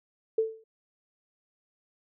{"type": "tone with exponential decay", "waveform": "sine", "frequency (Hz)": 443.8, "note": "A4", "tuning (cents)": 15, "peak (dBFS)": -19, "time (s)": [0.38, 0.64], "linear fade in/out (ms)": 5, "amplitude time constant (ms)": 56, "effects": []}